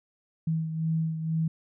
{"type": "beating tone pair", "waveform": "sine", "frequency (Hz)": [160.7, 162.8], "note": ["E3", "E3"], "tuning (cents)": [-44, -21], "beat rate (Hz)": 2.1, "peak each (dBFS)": [-26, -34], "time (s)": [0.47, 1.48], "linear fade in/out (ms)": 5, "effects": []}